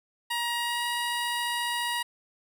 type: tone with pitch glide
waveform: 15% pulse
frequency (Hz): 948 to 954.6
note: A#5 to A#5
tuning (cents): +29 to +41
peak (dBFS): -21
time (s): 0.3-2.03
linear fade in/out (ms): 10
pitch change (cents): +12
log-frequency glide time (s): 0.6-0.85
effects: none